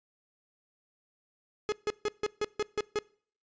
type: tone bursts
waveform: 45% pulse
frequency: 421.7 Hz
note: G#4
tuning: 26 cents sharp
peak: -27 dBFS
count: 8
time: 1.69-2.988 s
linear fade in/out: 0 ms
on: 31 ms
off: 150 ms
effects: noise-tail reverb RT60 0.5 s tail -24 dB re dry + resampled to 16000 Hz